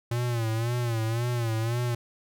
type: tone with vibrato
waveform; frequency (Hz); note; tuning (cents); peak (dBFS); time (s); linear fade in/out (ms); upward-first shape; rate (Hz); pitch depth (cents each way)
square; 116.54; A#2; 0; -26; 0.11-1.95; 5; sine; 1.9; 86
effects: none